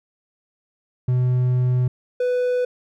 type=tone pair in turn; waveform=triangle; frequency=125.6 / 496.6 Hz; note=B2 / B4; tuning=+30 / +9 cents; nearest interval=2 octaves; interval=2379 cents; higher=second; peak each=-14 / -16 dBFS; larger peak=first; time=1.08-1.88 / 2.2-2.65 s; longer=first; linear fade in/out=5 ms; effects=none